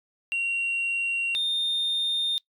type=tone pair in turn; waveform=sine; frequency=2751 / 3641 Hz; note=F7 / A#7; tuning=-27 / -41 cents; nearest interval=perfect fourth; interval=486 cents; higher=second; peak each=-22 / -21 dBFS; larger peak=second; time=0.32-1.35 / 1.35-2.38 s; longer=neither; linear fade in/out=0 ms; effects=noise-tail reverb RT60 0.1 s tail -22 dB re dry + tanh soft clip ceiling -22 dBFS